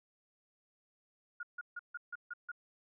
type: tone bursts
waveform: sine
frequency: 1430 Hz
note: F6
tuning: 41 cents sharp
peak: -39 dBFS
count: 7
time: 1.4-2.517 s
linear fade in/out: 5 ms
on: 31 ms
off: 150 ms
effects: none